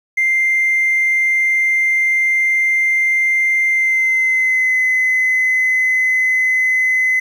triangle tone with pitch glide, 2093 to 2033 Hz, C7 to B6, 0 to +50 cents, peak -9 dBFS, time 0.17-7.2 s, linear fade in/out 10 ms, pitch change -50 cents, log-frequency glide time 3.68-4.78 s, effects tanh soft clip ceiling -9 dBFS + 8-bit

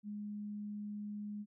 sine tone, 207.7 Hz, G#3, in tune, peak -40 dBFS, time 0.03-1.46 s, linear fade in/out 50 ms, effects none

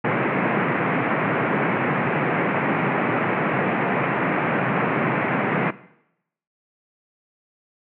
pink band-pass noise, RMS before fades -22 dBFS, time 0.04-5.71 s, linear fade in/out 10 ms, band 130 to 2400 Hz, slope 48 dB/octave, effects noise-tail reverb RT60 0.8 s tail -18 dB re dry

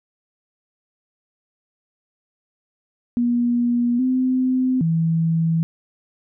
sine tone with pitch steps, 240.2 / 256.7 / 163.7 Hz, B3 / C4 / E3, -48 / -33 / -12 cents, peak -16 dBFS, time 3.17-5.63 s, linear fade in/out 0 ms, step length 820 ms, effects none

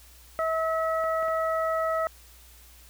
harmonic tone, 646 Hz, E5, 35 cents flat, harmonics 1 / 2 / 3, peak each -26 / -28 / -37 dBFS, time 0.39-2.07 s, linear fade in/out 0 ms
clicks, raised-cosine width 0.5 ms, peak -28 dBFS, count 3, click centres 1.04 / 1.227 / 1.283 s
effects added 60 Hz sine -52 dBFS peak until 2.89 s + white hiss -54 dBFS RMS until 2.89 s

